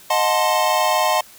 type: chord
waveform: square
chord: D# diminished seventh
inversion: none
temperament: equal with one note detuned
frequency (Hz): 622.3 / 726.9 / 880 / 1046.5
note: D#5 / F#5 / A5 / C6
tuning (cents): 0 / -31 / 0 / 0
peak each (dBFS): -22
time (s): 0.1-1.21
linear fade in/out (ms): 5
effects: white hiss -45 dBFS RMS until 1.38 s